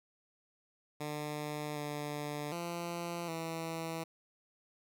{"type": "tone with pitch steps", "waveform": "10% pulse", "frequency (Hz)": [149.5, 147.6, 171.5, 163.7], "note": ["D3", "D3", "F3", "E3"], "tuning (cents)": [31, 9, -31, -12], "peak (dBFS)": -29, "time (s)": [1, 4.04], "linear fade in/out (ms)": 10, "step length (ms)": 760, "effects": []}